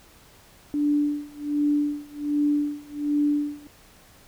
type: tone with tremolo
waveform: sine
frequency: 293 Hz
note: D4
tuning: 4 cents flat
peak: -18 dBFS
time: 0.74-3.67 s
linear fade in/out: 0 ms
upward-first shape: sine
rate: 1.3 Hz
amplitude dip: 95%
effects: pink hiss -53 dBFS RMS until 4.27 s